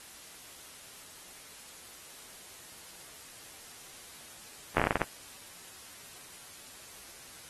slowing click train, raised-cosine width 0.5 ms, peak -11 dBFS, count 9, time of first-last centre 4.77-5.017 s, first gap 12 ms, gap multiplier 1.26, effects white hiss -50 dBFS RMS until 7.49 s + AAC 32 kbps

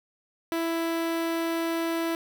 sawtooth tone with notch filter, 331.3 Hz, E4, 9 cents sharp, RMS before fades -28 dBFS, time 0.52-2.15 s, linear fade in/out 0 ms, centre 6800 Hz, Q 1.1, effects 8-bit

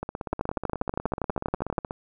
two click trains, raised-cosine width 1 ms, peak -11 / -17 dBFS, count 19 / 32, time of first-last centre 0.33-1.782 / 0.03-1.909 s, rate 12.4 / 16.5 Hz, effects none

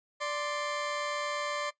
20% pulse tone pair together, 587.3 / 1046.4 Hz, D5 / C6, 0 / 0 cents, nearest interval minor seventh, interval 1000 cents, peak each -28 / -32 dBFS, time 0.2-1.71 s, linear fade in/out 20 ms, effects noise-tail reverb RT60 0.1 s tail -17 dB re dry + resampled to 16000 Hz

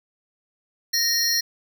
square tone cluster, 1859 / 4247 / 5370 / 5660 Hz, A#6 / C8 / E8 / F8, -5 / +25 / +31 / +22 cents, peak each -28 / -24 / -27 / -25 dBFS, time 0.93-1.41 s, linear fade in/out 10 ms, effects none

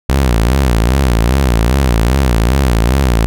sawtooth tone with vibrato, 61.74 Hz, B1, in tune, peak -5 dBFS, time 0.09-3.26 s, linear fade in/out 0 ms, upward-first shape sine, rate 2.5 Hz, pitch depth 200 cents each way, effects none

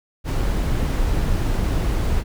brown noise, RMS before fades -20 dBFS, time 0.24-2.24 s, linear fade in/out 50 ms, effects none

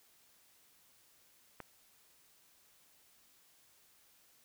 click, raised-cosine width 0.5 ms, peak -29 dBFS, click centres 1.603 s, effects white hiss -67 dBFS RMS until 4.44 s

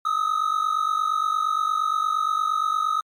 triangle tone pair together, 1242.4 / 1291 Hz, D#6 / E6, -3 / -37 cents, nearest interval minor second, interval 66 cents, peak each -21 / -22 dBFS, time 0.05-3.01 s, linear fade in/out 5 ms, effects MP3 96 kbps

